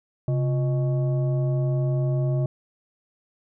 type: tone with frequency modulation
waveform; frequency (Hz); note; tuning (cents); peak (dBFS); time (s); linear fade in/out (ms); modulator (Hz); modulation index
sine; 134.1; C3; +43; -20; 0.28-2.46; 2; 487; 0.49
effects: none